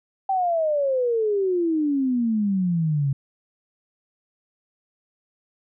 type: exponential sweep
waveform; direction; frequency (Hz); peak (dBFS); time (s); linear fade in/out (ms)
sine; down; 784 to 134.3; -19; 0.29-3.13; 5
effects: none